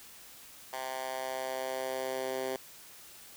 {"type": "tone with high-pass filter sweep", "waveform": "10% pulse", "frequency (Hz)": 130.81, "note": "C3", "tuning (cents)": 0, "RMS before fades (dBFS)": -36, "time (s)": [0.73, 2.56], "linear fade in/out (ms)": 2, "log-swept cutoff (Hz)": [830, 390], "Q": 1.8, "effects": ["white hiss -52 dBFS RMS until 3.36 s"]}